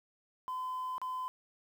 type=tone with dropouts; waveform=sine; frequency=1019 Hz; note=C6; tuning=46 cents flat; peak=-33 dBFS; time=0.48-1.28 s; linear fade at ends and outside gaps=0 ms; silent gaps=0.981-1.016 s; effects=tanh soft clip ceiling -33 dBFS + 10-bit